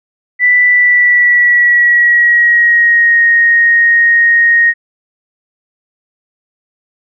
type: tone with pitch glide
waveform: sine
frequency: 1978 to 1867 Hz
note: B6 to A#6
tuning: +2 to +2 cents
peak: -5 dBFS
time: 0.39-4.74 s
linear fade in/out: 50 ms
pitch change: -100 cents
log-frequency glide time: 0.65-3.22 s
effects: none